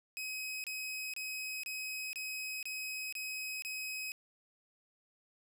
sawtooth tone bursts, 2536 Hz, D#7, 32 cents sharp, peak -35 dBFS, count 8, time 0.17-4.119 s, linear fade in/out 0 ms, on 470 ms, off 27 ms, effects 11-bit

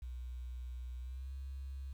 sine tone with pitch glide, 61.74 to 67.33 Hz, B1 to C#2, 0 to -50 cents, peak -40 dBFS, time 0.02-1.93 s, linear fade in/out 5 ms, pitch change +150 cents, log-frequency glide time 1-1.33 s, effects tanh soft clip ceiling -37 dBFS + 11-bit

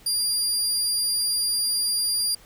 25% pulse tone, 4797 Hz, D8, 36 cents sharp, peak -17 dBFS, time 0.06-2.35 s, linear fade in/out 5 ms, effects pink hiss -52 dBFS RMS until 2.45 s

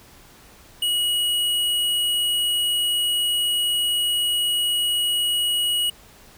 square tone, 2908 Hz, F#7, 31 cents flat, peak -20 dBFS, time 0.82-5.9 s, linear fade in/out 5 ms, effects pink hiss -49 dBFS RMS until 6.37 s

